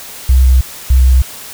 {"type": "tone pair in turn", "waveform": "sine", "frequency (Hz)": [64, 64], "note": ["C2", "C2"], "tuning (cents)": [-38, -38], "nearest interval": "unison", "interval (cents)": 0, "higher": "neither", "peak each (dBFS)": -4, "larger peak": "neither", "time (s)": [[0.29, 0.61], [0.9, 1.22]], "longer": "neither", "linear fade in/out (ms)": 5, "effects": ["white hiss -30 dBFS RMS until 1.53 s"]}